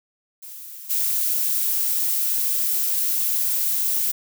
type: noise with level steps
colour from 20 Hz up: violet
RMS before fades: -38 / -22 dBFS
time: 0.42-4.12 s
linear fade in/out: 10 ms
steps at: 0.89 s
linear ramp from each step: 20 ms
effects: none